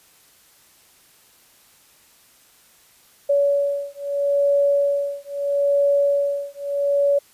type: beating tone pair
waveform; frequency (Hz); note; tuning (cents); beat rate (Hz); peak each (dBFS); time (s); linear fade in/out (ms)
sine; 566 / 566.77; C#5 / C#5; +36 / +38; 0.77; -20; 3.29-7.19; 10
effects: white hiss -54 dBFS RMS until 7.33 s + resampled to 32000 Hz